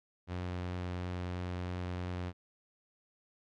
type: tone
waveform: sawtooth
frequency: 89.7 Hz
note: F2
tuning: 47 cents sharp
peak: -32 dBFS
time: 0.27-2.33 s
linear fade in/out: 50 ms
effects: low-pass 4000 Hz 12 dB/octave